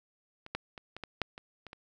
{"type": "clicks", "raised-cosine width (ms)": 0.3, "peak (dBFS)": [-29, -17, -28, -26, -23, -13, -28, -29, -29], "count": 9, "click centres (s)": [0.464, 0.55, 0.778, 0.966, 1.037, 1.217, 1.379, 1.667, 1.731], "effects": []}